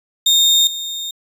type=tone with level steps; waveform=35% pulse; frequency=3667 Hz; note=A#7; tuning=29 cents flat; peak=-8 / -21 dBFS; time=0.26-1.11 s; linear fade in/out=5 ms; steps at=0.67 s; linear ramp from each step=2 ms; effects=resampled to 32000 Hz